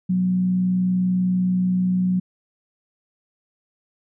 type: tone with frequency modulation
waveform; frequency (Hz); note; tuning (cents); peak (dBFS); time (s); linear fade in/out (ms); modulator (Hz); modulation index
sine; 183.5; F#3; -14; -17; 0.09-2.2; 10; 60.5; 0.22
effects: none